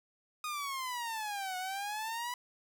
sawtooth exponential two-way sweep, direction down then up, 1244.5 to 730 to 991 Hz, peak -32 dBFS, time 0.44-2.34 s, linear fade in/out 2 ms, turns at 1.57 s, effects none

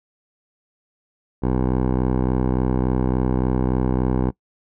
10% pulse tone with low-pass filter, 63.5 Hz, B1, 49 cents sharp, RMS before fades -20 dBFS, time 1.42-4.31 s, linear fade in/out 20 ms, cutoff 740 Hz, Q 0.98, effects noise-tail reverb RT60 0.1 s tail -21 dB re dry

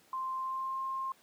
sine tone with pitch glide, 1046.5 to 1061.7 Hz, C6 to C6, 0 to +25 cents, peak -33 dBFS, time 0.13-1.12 s, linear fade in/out 2 ms, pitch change +25 cents, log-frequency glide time 0.37-0.8 s, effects pink hiss -63 dBFS RMS until 1.22 s + high-pass 200 Hz 12 dB/octave

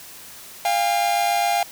45% pulse tone pair together, 698.5 / 806.1 Hz, F5 / G5, 0 / +48 cents, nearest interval major second, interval 248 cents, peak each -21 dBFS, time 0.65-1.63 s, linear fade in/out 2 ms, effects white hiss -41 dBFS RMS until 1.71 s

